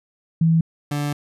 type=tone pair in turn; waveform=sine / 30% pulse; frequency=163.6 / 145.75 Hz; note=E3 / D3; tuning=-13 / -13 cents; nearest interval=major second; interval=200 cents; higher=first; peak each=-13 / -19 dBFS; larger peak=first; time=0.41-0.61 / 0.91-1.13 s; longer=second; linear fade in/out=5 ms; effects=resampled to 32000 Hz